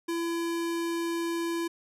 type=tone; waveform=square; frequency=336.7 Hz; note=E4; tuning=37 cents sharp; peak=-29 dBFS; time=0.08-1.68 s; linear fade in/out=10 ms; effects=resampled to 32000 Hz